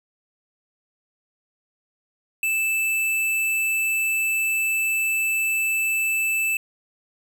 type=tone; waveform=square; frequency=2637 Hz; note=E7; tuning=in tune; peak=-21 dBFS; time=2.43-6.57 s; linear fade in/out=2 ms; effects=none